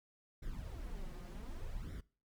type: noise with flanger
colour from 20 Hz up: brown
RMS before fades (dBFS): -44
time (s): 0.42-2.01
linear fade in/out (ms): 10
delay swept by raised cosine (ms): 0.54 to 5.74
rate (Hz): 0.66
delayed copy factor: +0.75
effects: noise-tail reverb RT60 0.4 s tail -22 dB re dry